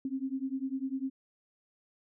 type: beating tone pair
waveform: sine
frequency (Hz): 261.6 / 271.6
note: C4 / C#4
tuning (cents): 0 / -35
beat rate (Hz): 10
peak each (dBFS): -35 / -35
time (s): 0.05-1.1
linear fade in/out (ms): 2
effects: none